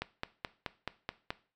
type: click train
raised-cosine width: 0.3 ms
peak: -18 dBFS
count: 7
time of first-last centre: 0.02-1.305 s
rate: 4.67 Hz
effects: noise-tail reverb RT60 0.4 s tail -17 dB re dry